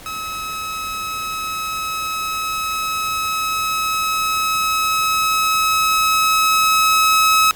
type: tone with level ramp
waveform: sawtooth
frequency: 1285 Hz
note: E6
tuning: 45 cents flat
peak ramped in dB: -21 to -7 dBFS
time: 0.06-7.51 s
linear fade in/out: 0 ms
effects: pink hiss -39 dBFS RMS until 7.55 s + MP3 96 kbps